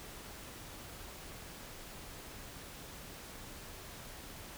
silence, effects pink hiss -49 dBFS RMS until 4.57 s

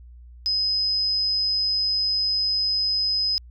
sine tone, 5050 Hz, D#8, 25 cents sharp, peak -20 dBFS, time 0.46-3.38 s, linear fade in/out 0 ms, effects added 60 Hz sine -42 dBFS peak until 3.5 s

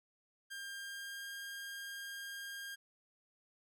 sawtooth tone with pitch glide, 1600 to 1611.1 Hz, G6 to G6, +35 to +47 cents, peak -40 dBFS, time 0.5-2.76 s, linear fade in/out 20 ms, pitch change +12 cents, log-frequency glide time 0.72-1.3 s, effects none

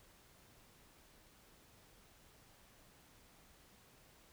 silence, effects pink hiss -65 dBFS RMS until 4.32 s

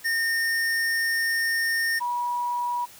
square / sine tone pair in turn, 1828 / 968.3 Hz, A#6 / B5, -34 / -34 cents, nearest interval major seventh, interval 1100 cents, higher first, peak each -23 / -24 dBFS, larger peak first, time 0.04-2 / 2-2.86 s, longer first, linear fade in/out 20 ms, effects white hiss -48 dBFS RMS until 2.99 s

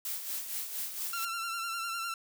blue noise with tremolo, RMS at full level -35 dBFS, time 0.05-1.25 s, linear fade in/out 2 ms, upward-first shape sine, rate 4.3 Hz, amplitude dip 55%
sawtooth tone with vibrato, 1363 Hz, F6, 43 cents flat, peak -30 dBFS, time 1.13-2.14 s, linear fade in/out 2 ms, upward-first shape sine, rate 9.9 Hz, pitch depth 38 cents each way
effects none

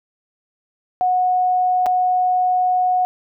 sine tone with dropouts, 732 Hz, F#5, 19 cents flat, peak -14 dBFS, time 1.01-3.05 s, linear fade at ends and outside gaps 0 ms, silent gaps 1.86-1.865 s, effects none

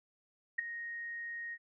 sine tone with ADSR envelope, 1868 Hz, A#6, 3 cents sharp, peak -26 dBFS, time 0.58-1.58 s, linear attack 11 ms, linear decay 7 ms, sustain -13 dB, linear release 50 ms, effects none

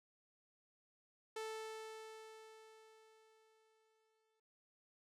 sawtooth tone with exponential decay, 439.8 Hz, A4, 1 cent flat, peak -38 dBFS, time 1.36-4.4 s, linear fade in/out 5 ms, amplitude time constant 660 ms, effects low-pass 10000 Hz 12 dB/octave

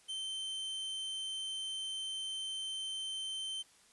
45% pulse tone, 3103 Hz, G7, 18 cents flat, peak -37 dBFS, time 0.08-3.63 s, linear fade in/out 20 ms, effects white hiss -64 dBFS RMS until 3.92 s + resampled to 24000 Hz

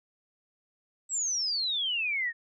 sine exponential sweep, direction down, 7902 to 1806 Hz, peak -27 dBFS, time 1.09-2.33 s, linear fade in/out 50 ms, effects none

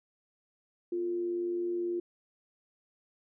sine tone with amplitude modulation, 349.3 Hz, F4, in tune, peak -28 dBFS, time 0.92-2 s, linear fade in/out 5 ms, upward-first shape sine, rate 98.4 Hz, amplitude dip 35%, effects none

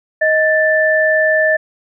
sine tone pair together, 627 / 1764.7 Hz, D#5 / A6, +13 / +5 cents, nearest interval octave + tritone, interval 1792 cents, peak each -13 dBFS, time 0.21-1.57 s, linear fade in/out 10 ms, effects none

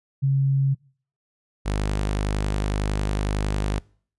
sine / sawtooth tone pair in turn, 136.5 / 50.94 Hz, C#3 / G#1, -26 / -33 cents, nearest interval octave + perfect fourth, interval 1707 cents, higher first, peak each -17 / -18 dBFS, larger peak first, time 0.22-0.75 / 1.65-3.8 s, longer second, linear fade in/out 20 ms, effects noise-tail reverb RT60 0.5 s tail -25 dB re dry + resampled to 24000 Hz

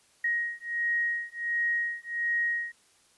sine beating tone pair, 1882 / 1883.4 Hz, A#6 / A#6, +16 / +17 cents, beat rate 1.4 Hz, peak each -30 dBFS, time 0.24-2.72 s, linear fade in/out 5 ms, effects white hiss -63 dBFS RMS until 3.17 s + resampled to 24000 Hz

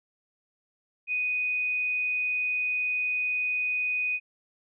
sine tone, 2489 Hz, D#7, in tune, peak -25 dBFS, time 1.07-4.2 s, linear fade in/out 50 ms, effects none

